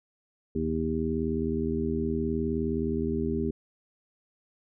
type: harmonic tone with a mistuned harmonic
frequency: 79.3 Hz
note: D#2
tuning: 33 cents sharp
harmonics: 1 / 2 / 3 / 4 / 5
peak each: -34 / -35 / -30 / -34 / -31 dBFS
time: 0.55-3.51 s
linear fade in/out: 5 ms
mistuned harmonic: 1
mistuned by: -100 cents
effects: none